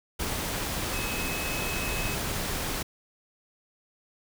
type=tone in noise; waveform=sine; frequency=2566 Hz; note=E7; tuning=47 cents flat; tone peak=-35 dBFS; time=0.93-2.15 s; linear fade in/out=10 ms; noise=pink; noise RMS=-31 dBFS; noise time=0.19-2.83 s; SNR=-7 dB; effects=none